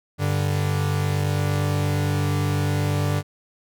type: tone pair together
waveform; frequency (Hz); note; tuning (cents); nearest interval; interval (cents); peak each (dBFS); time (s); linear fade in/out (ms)
45% pulse; 97.51 / 146.1; G2 / D3; -9 / -9; perfect fifth; 700; -23; 0.18-3.23; 50
effects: none